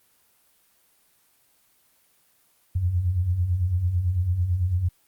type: beating tone pair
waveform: sine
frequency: 82.41 / 91.41 Hz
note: E2 / F#2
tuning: 0 / -20 cents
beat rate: 9 Hz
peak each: -29 / -21 dBFS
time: 2.75-4.89 s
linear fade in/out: 10 ms
effects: white hiss -63 dBFS RMS until 5.07 s + Opus 24 kbps